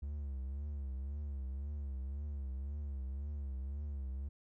triangle tone with vibrato, 69.3 Hz, C#2, in tune, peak -36 dBFS, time 0.02-4.29 s, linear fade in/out 10 ms, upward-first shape triangle, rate 1.9 Hz, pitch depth 120 cents each way, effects none

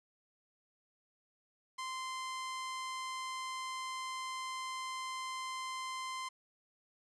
sawtooth tone, 1040 Hz, C6, 11 cents flat, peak -35 dBFS, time 1.78-6.29 s, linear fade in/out 10 ms, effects resampled to 22050 Hz + 11-bit

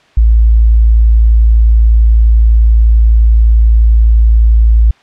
sine tone, 55.8 Hz, A1, 25 cents sharp, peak -3 dBFS, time 0.17-4.91 s, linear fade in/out 5 ms, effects white hiss -46 dBFS RMS until 5.02 s + low-pass 3000 Hz 12 dB/octave

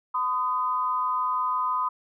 sine tone pair together, 1015 / 1241 Hz, B5 / D#6, +47 / -5 cents, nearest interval minor third, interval 348 cents, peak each -25 / -27 dBFS, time 0.14-1.89 s, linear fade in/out 10 ms, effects none

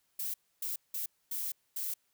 violet noise bursts at uneven times, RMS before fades -36 dBFS, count 5, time 0.19-0.34 / 0.62-0.76 / 0.94-1.06 / 1.31-1.52 / 1.76-1.94 s, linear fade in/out 5 ms, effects white hiss -75 dBFS RMS until 2.13 s

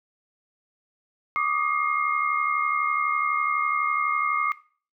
sine tone cluster, 1160 / 1232 / 2136 Hz, D6 / D#6 / C7, -22 / -17 / +35 cents, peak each -26 dBFS, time 1.36-4.52 s, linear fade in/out 0 ms, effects noise-tail reverb RT60 0.4 s tail -17 dB re dry

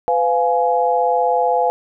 sine chord, F diminished, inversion second, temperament just, 502.9 / 698.5 / 838.1 Hz, Cb5 / F5 / Ab5, +31 / 0 / +16 cents, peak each -18 dBFS, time 0.08-1.7 s, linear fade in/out 0 ms, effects none

